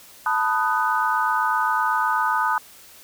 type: chord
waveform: sine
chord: B dominant seventh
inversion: third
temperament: equal with one note detuned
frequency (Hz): 880 / 987.8 / 1244.5 / 1495.4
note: A5 / B5 / D#6 / F#6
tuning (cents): 0 / 0 / 0 / +18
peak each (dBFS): -24 / -25 / -23 / -25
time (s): 0.26-2.58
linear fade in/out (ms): 2
effects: white hiss -47 dBFS RMS until 3.03 s